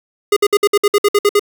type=tone bursts; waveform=square; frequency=410.7 Hz; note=G#4; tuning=19 cents flat; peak=-9 dBFS; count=11; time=0.32-1.395 s; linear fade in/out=5 ms; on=45 ms; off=58 ms; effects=7-bit